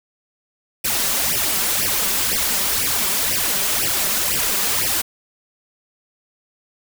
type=noise with flanger; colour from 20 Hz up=white; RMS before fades=-20 dBFS; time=0.84-5.02 s; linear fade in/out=10 ms; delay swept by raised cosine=0.37 to 5.27 ms; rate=2 Hz; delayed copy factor=+0.85; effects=none